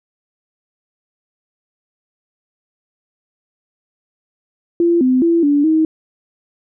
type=tone with pitch steps; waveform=sine; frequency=341.6 / 256.1 / 336.3 / 288.4 / 316.6 Hz; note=F4 / C4 / E4 / D4 / D#4; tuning=-38 / -37 / +35 / -31 / +30 cents; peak=-10 dBFS; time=4.8-5.85 s; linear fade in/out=2 ms; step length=210 ms; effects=none